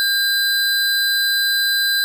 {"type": "tone pair together", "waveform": "square", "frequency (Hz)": [1600, 4023], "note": ["G6", "B7"], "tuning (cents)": [35, 31], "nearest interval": "octave + major third", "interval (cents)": 1596, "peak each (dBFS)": -19, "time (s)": [0, 2.04], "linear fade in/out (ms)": 0, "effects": []}